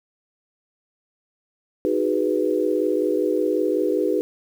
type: chord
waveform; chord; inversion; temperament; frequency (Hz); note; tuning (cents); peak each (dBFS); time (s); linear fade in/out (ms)
sine; G# minor seventh; second; equal; 311.1 / 370 / 415.3 / 493.9; D#4 / F#4 / G#4 / B4; 0 / 0 / 0 / 0; -24; 1.85-4.21; 0
effects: 8-bit